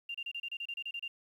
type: tone bursts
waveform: sine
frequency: 2786 Hz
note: F7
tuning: 5 cents flat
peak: -36 dBFS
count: 12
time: 0.09-1.08 s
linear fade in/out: 5 ms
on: 55 ms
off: 30 ms
effects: 11-bit